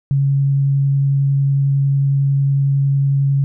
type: tone with vibrato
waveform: sine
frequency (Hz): 138.59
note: C#3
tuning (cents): 0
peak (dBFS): -12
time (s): 0.11-3.44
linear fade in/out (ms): 0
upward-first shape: triangle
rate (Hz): 11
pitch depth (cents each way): 8
effects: none